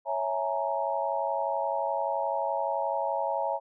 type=chord; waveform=sine; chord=A# half-diminished seventh; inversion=first; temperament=equal with one note detuned; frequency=554.4 / 659.3 / 840.7 / 932.3 Hz; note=C#5 / E5 / G#5 / A#5; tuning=0 / 0 / +21 / 0 cents; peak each=-32 dBFS; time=0.05-3.6 s; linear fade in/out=50 ms; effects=none